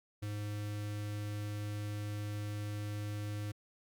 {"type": "tone with notch filter", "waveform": "square", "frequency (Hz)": 104.1, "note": "G#2", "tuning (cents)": 5, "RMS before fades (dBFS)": -39, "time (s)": [0.22, 3.52], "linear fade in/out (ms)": 10, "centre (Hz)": 850, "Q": 1.6, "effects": ["Opus 48 kbps"]}